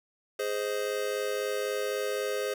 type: chord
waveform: square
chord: Ab major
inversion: none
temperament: just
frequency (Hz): 415.3 / 519.1 / 623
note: Ab4 / C5 / Eb5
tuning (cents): 0 / -14 / +2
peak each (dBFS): -33 / -33 / -39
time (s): 0.39-2.54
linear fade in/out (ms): 5
effects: none